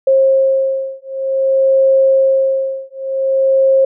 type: beating tone pair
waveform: sine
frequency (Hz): 535 / 535.53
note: C5 / C5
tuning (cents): +38 / +40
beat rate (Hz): 0.53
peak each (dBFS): -13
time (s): 0.07-3.85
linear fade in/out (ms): 5
effects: none